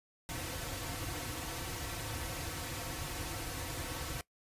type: noise with comb filter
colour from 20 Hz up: pink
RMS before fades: -40 dBFS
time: 0.29-4.21 s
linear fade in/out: 0 ms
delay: 4.9 ms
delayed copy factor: -0.85
effects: noise-tail reverb RT60 0.1 s tail -20 dB re dry + resampled to 32000 Hz